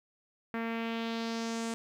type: tone with low-pass filter sweep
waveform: sawtooth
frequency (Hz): 228.5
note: A#3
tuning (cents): -34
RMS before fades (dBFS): -35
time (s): 0.54-1.74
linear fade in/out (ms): 0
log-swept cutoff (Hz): 1900 to 8400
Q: 2.1
effects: 11-bit